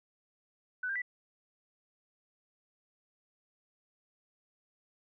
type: tone with pitch steps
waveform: sine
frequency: 1498 / 1592 / 1972 Hz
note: F#6 / G6 / B6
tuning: +21 / +26 / -3 cents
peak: -32 dBFS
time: 0.83-1.019 s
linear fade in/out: 5 ms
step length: 63 ms
effects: none